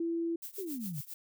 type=tone; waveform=sine; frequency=334.6 Hz; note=E4; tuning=26 cents sharp; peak=-30 dBFS; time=0-0.36 s; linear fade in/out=5 ms
type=noise with tremolo; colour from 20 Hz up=violet; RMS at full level=-41 dBFS; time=0.42-1.14 s; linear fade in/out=5 ms; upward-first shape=triangle; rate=7.4 Hz; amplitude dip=95%
type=exponential sweep; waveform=sine; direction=down; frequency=418.7 to 135.6 Hz; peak=-36 dBFS; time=0.58-1.01 s; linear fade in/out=5 ms
effects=none